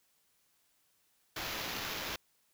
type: noise with sample-and-hold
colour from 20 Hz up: white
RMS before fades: -39 dBFS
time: 1.36-2.16 s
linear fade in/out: 5 ms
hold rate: 8820 Hz
effects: white hiss -73 dBFS RMS until 2.53 s